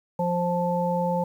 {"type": "harmonic tone", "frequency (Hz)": 175.5, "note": "F3", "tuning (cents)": 9, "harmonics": [1, 3, 5], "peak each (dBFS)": [-26, -26, -27], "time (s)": [0.19, 1.24], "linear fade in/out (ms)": 5, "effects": ["9-bit"]}